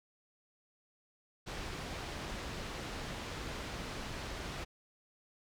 pink low-pass noise, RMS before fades -42 dBFS, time 1.46-4.65 s, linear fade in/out 20 ms, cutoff 5200 Hz, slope 12 dB/octave, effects none

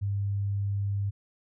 sine tone, 100 Hz, G2, 35 cents sharp, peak -26 dBFS, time 0.01-1.11 s, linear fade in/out 20 ms, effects none

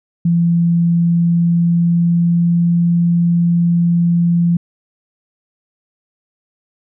sine tone with pitch glide, 170 to 171.38 Hz, F3 to F3, -46 to -32 cents, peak -10 dBFS, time 0.25-4.57 s, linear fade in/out 5 ms, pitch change +14 cents, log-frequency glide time 0.94-2.78 s, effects none

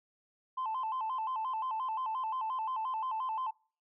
sine tone with vibrato, 955 Hz, A#5, 42 cents sharp, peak -31 dBFS, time 0.57-3.51 s, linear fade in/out 10 ms, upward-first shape square, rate 5.7 Hz, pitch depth 140 cents each way, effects noise-tail reverb RT60 0.4 s tail -24 dB re dry + tanh soft clip ceiling -29 dBFS

